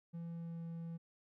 triangle tone with pitch glide, 168.3 to 166.66 Hz, E3 to E3, +36 to +19 cents, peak -40 dBFS, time 0.13-0.98 s, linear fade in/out 20 ms, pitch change -17 cents, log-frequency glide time 0.26-0.64 s, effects none

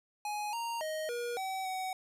square tone with pitch steps, 836 / 930 / 625 / 478.5 / 763 / 752 Hz, G#5 / A#5 / D#5 / A#4 / G5 / F#5, +11 / -4 / +8 / +45 / -47 / +28 cents, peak -35 dBFS, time 0.25-1.93 s, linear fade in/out 2 ms, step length 280 ms, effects resampled to 32000 Hz + 11-bit

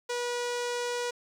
sawtooth tone with low-pass filter, 484.8 Hz, B4, 32 cents flat, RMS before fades -32 dBFS, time 0.09-1.11 s, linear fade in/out 10 ms, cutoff 6900 Hz, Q 1.5, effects 9-bit

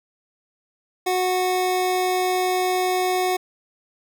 square tone pair together, 367.5 / 735 Hz, F#4 / F#5, -12 / -12 cents, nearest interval octave, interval 1200 cents, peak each -23 dBFS, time 1.06-3.37 s, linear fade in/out 10 ms, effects none

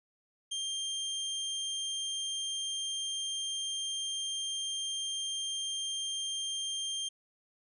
sawtooth tone, 3183 Hz, G7, 26 cents sharp, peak -30 dBFS, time 0.51-7.09 s, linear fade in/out 10 ms, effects resampled to 24000 Hz

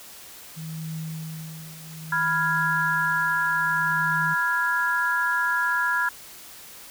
sine tone with tremolo, 159.3 Hz, D#3, 41 cents sharp, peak -29 dBFS, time 0.56-4.35 s, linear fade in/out 20 ms, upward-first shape triangle, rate 0.61 Hz, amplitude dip 80%
sine chord, F diminished, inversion second, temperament equal, 987.8 / 1396.9 / 1661.2 Hz, Cb6 / F6 / Ab6, 0 / 0 / 0 cents, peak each -27 / -25 / -24 dBFS, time 2.12-6.09 s, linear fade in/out 5 ms
effects white hiss -44 dBFS RMS until 6.9 s

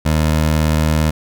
20% pulse tone, 77.78 Hz, D#2, in tune, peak -8 dBFS, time 0.05-1.11 s, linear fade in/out 10 ms, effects none

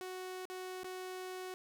sawtooth tone with dropouts, 370 Hz, F#4, in tune, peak -38 dBFS, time 0.01-1.54 s, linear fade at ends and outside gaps 0 ms, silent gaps 0.454-0.5 / 0.833-0.844 s, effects none

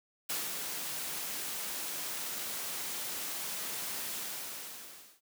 white noise with ADSR envelope, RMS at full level -34 dBFS, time 0.29-5.21 s, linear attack 9 ms, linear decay 200 ms, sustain -4 dB, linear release 1100 ms, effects high-pass 150 Hz 12 dB/octave

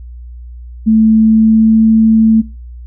sine tone with pitch glide, 220 to 221.8 Hz, A3 to A3, 0 to +14 cents, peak -5 dBFS, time 0.86-2.42 s, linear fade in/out 20 ms, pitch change +14 cents, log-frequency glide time 1.19-1.86 s, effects noise-tail reverb RT60 0.3 s tail -23 dB re dry + added 60 Hz sine -27 dBFS peak until 2.86 s

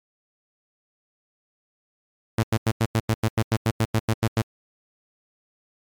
sawtooth tone bursts, 111.7 Hz, A2, 27 cents sharp, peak -14 dBFS, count 15, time 2.38-4.419 s, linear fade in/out 5 ms, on 51 ms, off 91 ms, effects MP3 96 kbps

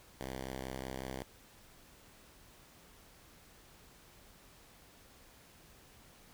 5% pulse tone, 65.41 Hz, C2, in tune, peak -29 dBFS, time 0.21-1.23 s, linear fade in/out 0 ms, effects pink hiss -60 dBFS RMS until 6.33 s

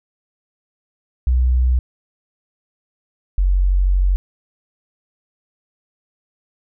sine tone pair in turn, 62.5 / 46.31 Hz, B1 / F#1, +21 / +2 cents, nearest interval perfect fourth, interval 519 cents, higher first, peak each -12 dBFS, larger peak neither, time 1.27-1.79 / 3.38-4.16 s, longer second, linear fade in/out 0 ms, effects none

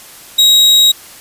40% pulse tone, 3810 Hz, A#7, 37 cents sharp, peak -4 dBFS, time 0.38-0.92 s, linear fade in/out 10 ms, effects white hiss -36 dBFS RMS until 1.2 s + resampled to 32000 Hz

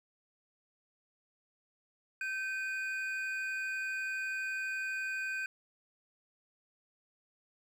triangle tone pair together, 1547.8 / 2472 Hz, G6 / D#7, -22 / -12 cents, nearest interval minor sixth, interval 810 cents, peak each -34 / -37 dBFS, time 2.21-5.46 s, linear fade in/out 2 ms, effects none

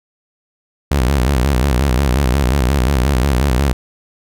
sawtooth tone with vibrato, 65.9 Hz, C2, 13 cents sharp, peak -8 dBFS, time 0.91-3.73 s, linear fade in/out 5 ms, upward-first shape square, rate 5.6 Hz, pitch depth 130 cents each way, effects none

